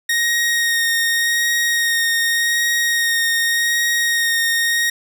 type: tone with vibrato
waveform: sawtooth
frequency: 1864.7 Hz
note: A#6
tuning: in tune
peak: -12 dBFS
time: 0.09-4.9 s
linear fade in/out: 5 ms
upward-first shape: sine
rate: 0.86 Hz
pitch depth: 14 cents each way
effects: none